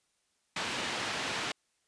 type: band-pass noise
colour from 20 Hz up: white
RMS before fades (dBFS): -35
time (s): 0.56-1.52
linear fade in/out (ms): 5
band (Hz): 120 to 3300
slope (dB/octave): 12
effects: white hiss -75 dBFS RMS until 1.87 s + resampled to 22050 Hz